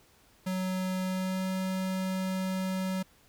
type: tone with pitch glide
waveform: square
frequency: 186 to 187.94 Hz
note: F#3 to F#3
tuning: +9 to +27 cents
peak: -30 dBFS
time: 0.46-3.03 s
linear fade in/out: 10 ms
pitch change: +18 cents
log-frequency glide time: 1.04-1.47 s
effects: pink hiss -62 dBFS RMS until 3.28 s